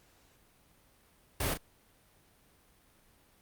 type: noise with echo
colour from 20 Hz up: pink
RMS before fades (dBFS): -32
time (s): 1.4-1.54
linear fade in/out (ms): 5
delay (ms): 35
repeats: 1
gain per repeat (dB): -8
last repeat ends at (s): 1.575
effects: pink hiss -65 dBFS RMS until 3.41 s + Opus 48 kbps